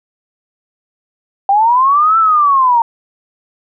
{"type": "linear two-way sweep", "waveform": "sine", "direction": "up then down", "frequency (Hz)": [774, 1342, 910], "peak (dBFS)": -7, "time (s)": [1.49, 2.82], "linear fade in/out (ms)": 2, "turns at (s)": 2.18, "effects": []}